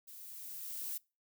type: noise with level ramp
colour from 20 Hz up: violet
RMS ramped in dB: -52 to -39 dBFS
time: 0.07-0.98 s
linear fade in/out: 10 ms
effects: noise-tail reverb RT60 0.3 s tail -25 dB re dry